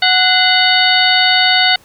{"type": "harmonic tone with a mistuned harmonic", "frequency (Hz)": 740, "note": "F#5", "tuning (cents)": 0, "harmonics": [1, 2, 3, 4, 5, 6], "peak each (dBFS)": [-16, -16, -16, -16, -16, -16], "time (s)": [0.02, 1.76], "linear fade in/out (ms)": 5, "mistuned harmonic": 3, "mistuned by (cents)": -130, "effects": ["pink hiss -47 dBFS RMS until 1.84 s"]}